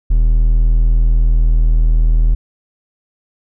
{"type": "tone", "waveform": "triangle", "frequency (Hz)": 40.17, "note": "E1", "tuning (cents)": -44, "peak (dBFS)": -6, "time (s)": [0.1, 2.35], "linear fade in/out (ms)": 10, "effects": []}